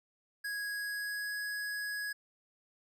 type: tone with pitch glide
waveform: square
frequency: 1657 to 1669.5 Hz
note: G#6 to G#6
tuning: -4 to +9 cents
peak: -36 dBFS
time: 0.44-2.13 s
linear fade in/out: 10 ms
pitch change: +13 cents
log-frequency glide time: 0.67-1.36 s
effects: none